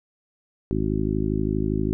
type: harmonic tone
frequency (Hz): 52.5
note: G#1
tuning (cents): +19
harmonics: 1 / 2 / 3 / 4 / 5 / 6 / 7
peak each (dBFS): -29 / -29 / -29 / -29 / -29 / -29 / -29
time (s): 0.71-1.93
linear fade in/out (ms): 0
effects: none